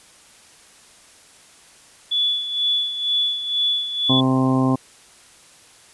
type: tone with tremolo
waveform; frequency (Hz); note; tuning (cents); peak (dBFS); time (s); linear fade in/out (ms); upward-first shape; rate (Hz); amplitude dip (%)
sine; 3435; A7; -42; -16; 2.11-4.21; 10; sine; 2.1; 65
type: harmonic tone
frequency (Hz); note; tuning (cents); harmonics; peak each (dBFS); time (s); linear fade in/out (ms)
130.81; C3; 0; 1 / 2 / 3 / 4 / 5 / 6 / 7 / 8; -21 / -17 / -29 / -30 / -30 / -30 / -34 / -27; 4.09-4.76; 10
effects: white hiss -49 dBFS RMS until 5.93 s + resampled to 24000 Hz